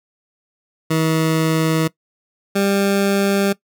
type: tone pair in turn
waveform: 20% pulse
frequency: 160 / 198.42 Hz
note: D#3 / G3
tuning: +49 / +21 cents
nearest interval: major third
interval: 372 cents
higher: second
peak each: -10 dBFS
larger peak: neither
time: 0.9-1.88 / 2.55-3.53 s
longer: neither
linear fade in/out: 10 ms
effects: noise-tail reverb RT60 0.1 s tail -20 dB re dry